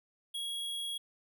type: tone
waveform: square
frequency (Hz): 3313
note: G#7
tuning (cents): -5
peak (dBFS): -36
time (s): 0.34-0.98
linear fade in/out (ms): 10
effects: none